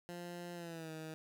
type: tone with pitch glide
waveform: 15% pulse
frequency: 174.61 to 158.28 Hz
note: F3 to D#3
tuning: 0 to +30 cents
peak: -38 dBFS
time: 0.09-1.14 s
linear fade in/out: 0 ms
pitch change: -170 cents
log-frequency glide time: 0.54-0.91 s
effects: none